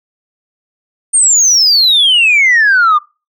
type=exponential sweep; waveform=sine; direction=down; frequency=8930 to 1174.7 Hz; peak=-4 dBFS; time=1.13-2.99 s; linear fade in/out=20 ms; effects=noise-tail reverb RT60 0.3 s tail -25 dB re dry + tanh soft clip ceiling -3 dBFS